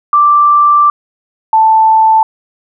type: tone pair in turn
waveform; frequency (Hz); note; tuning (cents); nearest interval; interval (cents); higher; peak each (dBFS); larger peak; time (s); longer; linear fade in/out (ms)
sine; 1174.7 / 881.8; D6 / A5; 0 / +4; perfect fourth; 496; first; -4; neither; 0.13-0.9 / 1.53-2.23; first; 2
effects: none